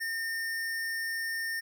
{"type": "tone", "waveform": "square", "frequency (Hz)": 1818, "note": "A#6", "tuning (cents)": -44, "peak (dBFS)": -32, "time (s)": [0, 1.61], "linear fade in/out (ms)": 20, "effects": []}